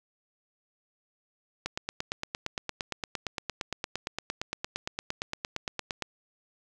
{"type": "click train", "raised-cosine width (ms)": 0.2, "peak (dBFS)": -14, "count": 39, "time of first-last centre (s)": [1.66, 6.023], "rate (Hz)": 8.71, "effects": []}